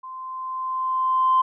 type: tone with level ramp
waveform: sine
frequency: 1038 Hz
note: C6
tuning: 14 cents flat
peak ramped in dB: -34 to -13 dBFS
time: 0.03-1.42 s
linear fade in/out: 10 ms
effects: tanh soft clip ceiling -10 dBFS